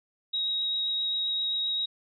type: tone with vibrato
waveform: sine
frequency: 3801 Hz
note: A#7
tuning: 33 cents sharp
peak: -26 dBFS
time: 0.33-1.86 s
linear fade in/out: 10 ms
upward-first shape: triangle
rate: 7.6 Hz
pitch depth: 10 cents each way
effects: none